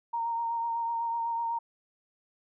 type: tone with vibrato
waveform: sine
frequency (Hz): 927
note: A#5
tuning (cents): -10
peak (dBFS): -28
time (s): 0.13-1.59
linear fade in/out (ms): 10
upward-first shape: sine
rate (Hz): 8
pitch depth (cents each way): 20
effects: none